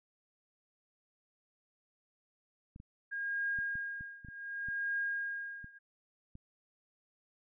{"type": "clicks", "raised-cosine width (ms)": 5, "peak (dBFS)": -37, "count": 10, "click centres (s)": [2.761, 2.801, 3.588, 3.755, 4.009, 4.248, 4.286, 4.686, 5.644, 6.354]}
{"type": "tone with tremolo", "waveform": "sine", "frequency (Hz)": 1624, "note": "G#6", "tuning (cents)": -39, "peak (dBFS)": -31, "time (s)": [3.11, 5.79], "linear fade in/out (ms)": 20, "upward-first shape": "triangle", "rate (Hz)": 0.67, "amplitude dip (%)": 95}
{"effects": []}